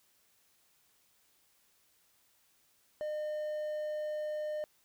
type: tone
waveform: triangle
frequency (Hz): 607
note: D#5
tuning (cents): -43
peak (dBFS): -32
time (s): 3.01-4.64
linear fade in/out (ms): 0
effects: white hiss -70 dBFS RMS until 4.84 s